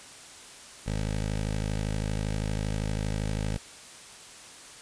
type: tone with notch filter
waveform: 15% pulse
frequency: 52.6 Hz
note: G#1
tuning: 23 cents sharp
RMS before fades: -30 dBFS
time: 0.86-3.58 s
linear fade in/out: 10 ms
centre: 1100 Hz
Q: 1.9
effects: white hiss -47 dBFS RMS until 4.81 s + resampled to 22050 Hz